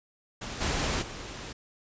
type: noise with level steps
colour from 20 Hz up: pink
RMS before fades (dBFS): -37 / -29 / -40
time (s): 0.41-1.53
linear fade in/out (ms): 10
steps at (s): 0.6 / 1.01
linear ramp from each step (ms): 20
effects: resampled to 16000 Hz